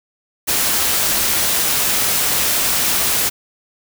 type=noise; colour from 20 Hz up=white; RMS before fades=-17 dBFS; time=0.47-3.3 s; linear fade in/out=20 ms; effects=none